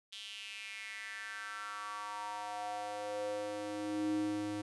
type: tone with high-pass filter sweep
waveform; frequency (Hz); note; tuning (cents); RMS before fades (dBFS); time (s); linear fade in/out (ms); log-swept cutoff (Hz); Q
square; 103.83; G#2; 0; -40; 0.12-4.62; 10; 3300 to 230; 4.8
effects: resampled to 24000 Hz